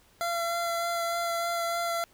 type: tone with vibrato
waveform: 25% pulse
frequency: 682 Hz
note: F5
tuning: 41 cents flat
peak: -24 dBFS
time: 0.21-2.04 s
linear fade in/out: 0 ms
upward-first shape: sine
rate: 3.3 Hz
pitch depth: 12 cents each way
effects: pink hiss -61 dBFS RMS until 2.13 s